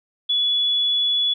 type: tone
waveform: sine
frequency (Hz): 3412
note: G#7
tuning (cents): +46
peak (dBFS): -17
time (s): 0.29-1.34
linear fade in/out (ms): 10
effects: none